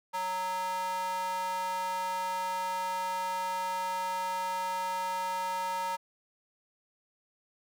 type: tone with high-pass filter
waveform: square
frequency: 185 Hz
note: F#3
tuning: in tune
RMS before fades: -33 dBFS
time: 0.13-5.97 s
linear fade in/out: 20 ms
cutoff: 860 Hz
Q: 4.9
effects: none